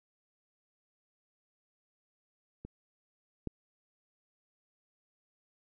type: clicks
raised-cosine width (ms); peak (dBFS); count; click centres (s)
3; -30 / -22; 2; 2.65 / 3.473
effects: none